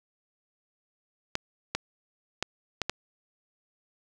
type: clicks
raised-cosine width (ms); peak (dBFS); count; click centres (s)
0.2; -10; 5; 1.354 / 1.75 / 2.426 / 2.817 / 2.896
effects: none